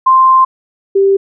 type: tone pair in turn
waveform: sine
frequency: 1046.5 / 392 Hz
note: C6 / G4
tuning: 0 / 0 cents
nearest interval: octave + perfect fourth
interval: 1700 cents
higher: first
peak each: -4 / -6 dBFS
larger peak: first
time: 0.06-0.45 / 0.95-1.17 s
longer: first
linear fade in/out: 10 ms
effects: none